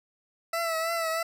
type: tone with vibrato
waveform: 20% pulse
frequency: 659.3 Hz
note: E5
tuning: in tune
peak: -22 dBFS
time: 0.53-1.23 s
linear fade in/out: 5 ms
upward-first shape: triangle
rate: 3.1 Hz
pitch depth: 51 cents each way
effects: none